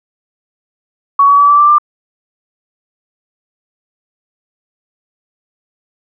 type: tone with pitch steps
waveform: sine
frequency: 1122 / 1135 / 1148.2 / 1161.6 / 1175.1 / 1188.7 Hz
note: C#6 / C#6 / D6 / D6 / D6 / D6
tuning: +21 / +41 / -39 / -19 / +1 / +21 cents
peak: -4 dBFS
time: 1.19-1.784 s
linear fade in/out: 5 ms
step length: 99 ms
effects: none